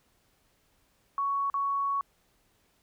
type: tone with dropouts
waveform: sine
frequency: 1115 Hz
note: C#6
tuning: 10 cents sharp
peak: -26 dBFS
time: 1.18-2.01 s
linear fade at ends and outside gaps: 1 ms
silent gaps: 1.5-1.541 s
effects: pink hiss -69 dBFS RMS until 2.82 s